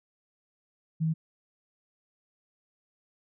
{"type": "tone", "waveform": "sine", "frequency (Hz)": 160, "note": "D#3", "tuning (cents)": 49, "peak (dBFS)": -24, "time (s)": [1, 1.14], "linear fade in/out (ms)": 20, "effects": []}